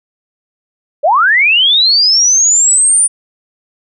sine linear sweep, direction up, 525 to 9397 Hz, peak -6 dBFS, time 1.03-3.08 s, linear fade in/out 20 ms, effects none

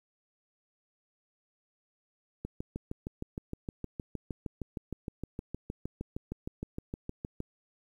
click train, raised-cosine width 3 ms, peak -23 dBFS, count 33, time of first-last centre 2.45-7.404 s, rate 6.46 Hz, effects 10-bit

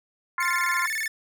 harmonic tone, 349.2 Hz, F4, in tune, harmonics 3 / 4 / 5 / 6, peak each -27 / -29 / -31 / -33 dBFS, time 0.38-0.86 s, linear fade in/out 2 ms
45% pulse tone with vibrato, 1975.5 Hz, B6, in tune, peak -26 dBFS, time 0.4-1.08 s, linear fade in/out 5 ms, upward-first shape square, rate 19 Hz, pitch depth 190 cents each way
effects none

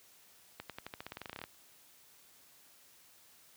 accelerating click train, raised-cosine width 0.3 ms, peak -26 dBFS, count 17, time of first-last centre 0.6-1.439 s, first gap 97 ms, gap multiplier 0.91, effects white hiss -62 dBFS RMS until 3.56 s + high-pass 60 Hz 12 dB/octave

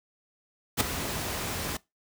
pink noise with ADSR envelope, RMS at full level -20 dBFS, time 0.77-1.77 s, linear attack 35 ms, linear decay 9 ms, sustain -12 dB, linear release 5 ms, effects noise-tail reverb RT60 0.2 s tail -21 dB re dry + high-pass 60 Hz 12 dB/octave

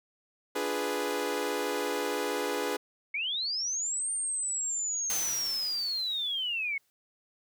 sawtooth chord, D diminished seventh, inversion none, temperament equal, 293.7 / 349.2 / 415.3 / 493.9 Hz, D4 / F4 / Ab4 / Cb5, 0 / 0 / 0 / 0 cents, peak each -33 / -35 / -29 / -30 dBFS, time 0.55-2.77 s, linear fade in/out 10 ms
sine linear two-way sweep, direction up then down, 2161 to 8870 to 2161 Hz, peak -29 dBFS, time 3.14-6.78 s, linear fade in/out 5 ms, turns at 4.11 s
white noise with exponential decay, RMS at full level -33 dBFS, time 5.1-6.9 s, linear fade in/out 0 ms, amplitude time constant 390 ms
effects none

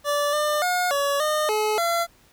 25% pulse tone with pitch steps, 581 / 599 / 720 / 565 / 610 / 427.8 / 681 Hz, D5 / D5 / F#5 / C#5 / D#5 / A4 / F5, -19 / +34 / -47 / +33 / -34 / -49 / -44 cents, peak -17 dBFS, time 0.04-2.07 s, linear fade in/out 50 ms, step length 290 ms, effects pink hiss -57 dBFS RMS until 2.32 s

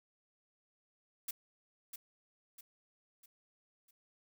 blue noise with echo, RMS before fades -39 dBFS, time 1.28-1.31 s, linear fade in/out 5 ms, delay 650 ms, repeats 4, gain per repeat -7 dB, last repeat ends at 3.91 s, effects none

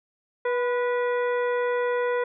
harmonic tone with a mistuned harmonic, 487.6 Hz, B4, 22 cents flat, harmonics 1 / 2 / 3 / 4 / 5 / 7, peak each -23 / -31 / -34 / -35 / -44 / -50 dBFS, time 0.45-2.24 s, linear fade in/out 5 ms, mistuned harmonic 2, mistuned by +33 cents, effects none

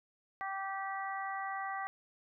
harmonic tone, 389 Hz, G4, 13 cents flat, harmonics 2 / 3 / 4 / 5, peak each -39 / -41 / -46 / -43 dBFS, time 0.41-1.87 s, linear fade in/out 0 ms, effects none

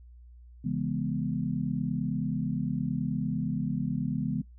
sine chord, C# minor seventh, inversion none, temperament equal with one note detuned, 138.59 / 167.6 / 207.7 / 246.9 Hz, C#3 / E3 / G#3 / B3, 0 / +29 / 0 / 0 cents, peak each -33 dBFS, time 0.64-4.42 s, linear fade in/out 10 ms, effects noise-tail reverb RT60 0.2 s tail -26 dB re dry + added 60 Hz sine -48 dBFS peak until 4.58 s

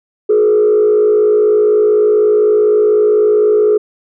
sine tone with frequency modulation, 423.5 Hz, G#4, 34 cents sharp, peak -6 dBFS, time 0.29-3.78 s, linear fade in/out 10 ms, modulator 55.9 Hz, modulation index 0.58, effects tanh soft clip ceiling -4 dBFS

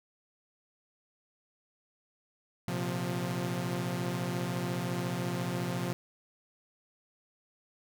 sawtooth chord, Bb suspended second, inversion none, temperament equal with one note detuned, 116.54 / 130.81 / 176.44 Hz, Bb2 / C3 / F3, 0 / 0 / +18 cents, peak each -35 / -32 / -30 dBFS, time 2.68-5.93 s, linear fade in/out 0 ms, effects none

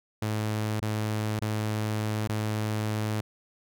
sawtooth tone with dropouts, 107.5 Hz, A2, 40 cents flat, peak -23 dBFS, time 0.22-3.21 s, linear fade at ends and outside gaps 5 ms, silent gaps 0.801-0.82 / 1.394-1.416 / 2.275-2.292 s, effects none

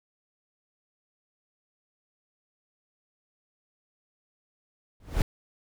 brown noise with exponential growth, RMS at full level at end -19 dBFS, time 5-5.22 s, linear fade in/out 2 ms, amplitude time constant 47 ms, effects none

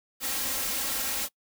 white noise with comb filter, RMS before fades -30 dBFS, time 0.2-1.29 s, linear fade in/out 50 ms, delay 3.7 ms, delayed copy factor +0.85, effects noise-tail reverb RT60 0.1 s tail -23 dB re dry

